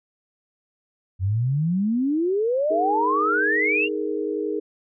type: exponential sweep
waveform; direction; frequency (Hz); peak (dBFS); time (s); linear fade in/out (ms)
sine; up; 89.4 to 2868; -19; 1.19-3.89; 50
type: chord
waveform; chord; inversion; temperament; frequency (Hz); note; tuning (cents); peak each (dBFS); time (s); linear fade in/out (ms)
sine; D# suspended fourth; none; equal with one note detuned; 313.5 / 415.3 / 466.2; D#4 / G#4 / A#4; +13 / 0 / 0; -28 / -26 / -29; 2.7-4.6; 10
effects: none